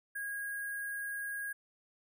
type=tone with sample-and-hold; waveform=sine; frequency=1640 Hz; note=G#6; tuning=22 cents flat; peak=-36 dBFS; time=0.15-1.53 s; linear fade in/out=10 ms; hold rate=11025 Hz; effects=none